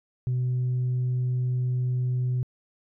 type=tone; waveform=sine; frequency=125.7 Hz; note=B2; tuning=31 cents sharp; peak=-21 dBFS; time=0.27-2.43 s; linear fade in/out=0 ms; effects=tanh soft clip ceiling -21 dBFS